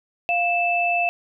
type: tone pair together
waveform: sine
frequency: 698.5 / 2637 Hz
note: F5 / E7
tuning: 0 / 0 cents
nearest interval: octave + major seventh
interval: 2300 cents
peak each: -21 dBFS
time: 0.29-1.09 s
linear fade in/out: 0 ms
effects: none